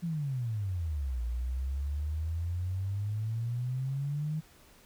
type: exponential two-way sweep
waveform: sine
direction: down then up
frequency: 175.8 to 58 to 157.9 Hz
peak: -30 dBFS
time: 0.02-4.41 s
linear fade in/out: 20 ms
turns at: 1.23 s
effects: pink hiss -59 dBFS RMS until 4.85 s